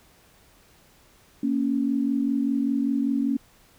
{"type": "tone pair together", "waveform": "sine", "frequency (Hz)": [233.1, 278.2], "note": ["A#3", "C#4"], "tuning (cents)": [0, 6], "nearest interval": "minor third", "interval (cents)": 306, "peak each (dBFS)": [-25, -23], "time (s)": [1.43, 3.37], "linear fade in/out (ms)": 5, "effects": ["pink hiss -57 dBFS RMS until 3.78 s"]}